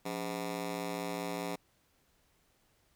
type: ring-modulated tone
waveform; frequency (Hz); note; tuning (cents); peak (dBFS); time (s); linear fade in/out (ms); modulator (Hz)
15% pulse; 230; A#3; -23; -26; 0.05-1.56; 10; 52.4
effects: pink hiss -71 dBFS RMS until 2.95 s